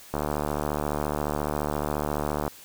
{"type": "click train", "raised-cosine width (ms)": 1, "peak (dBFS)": -13, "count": 175, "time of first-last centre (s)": [0.14, 2.479], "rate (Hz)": 74.4, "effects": ["white hiss -48 dBFS RMS until 2.64 s"]}